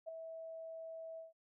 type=tone with ADSR envelope; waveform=sine; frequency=651 Hz; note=E5; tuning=22 cents flat; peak=-39 dBFS; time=0.06-1.33 s; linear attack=26 ms; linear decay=4 ms; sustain=-6 dB; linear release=150 ms; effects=none